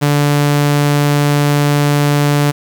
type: tone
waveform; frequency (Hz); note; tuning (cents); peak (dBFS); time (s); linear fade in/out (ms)
sawtooth; 145.3; D3; -18; -6; 0.01-2.52; 20
effects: 7-bit